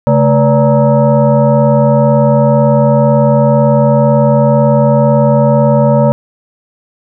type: tone with frequency modulation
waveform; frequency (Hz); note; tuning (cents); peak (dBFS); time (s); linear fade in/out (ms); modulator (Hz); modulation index
sine; 220; A3; 0; -5; 0.07-6.12; 0; 358; 1.6
effects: none